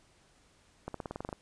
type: accelerating click train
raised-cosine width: 1 ms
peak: -23 dBFS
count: 10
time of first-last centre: 0.88-1.328 s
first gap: 63 ms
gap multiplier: 0.94
effects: pink hiss -65 dBFS RMS until 1.41 s + resampled to 22050 Hz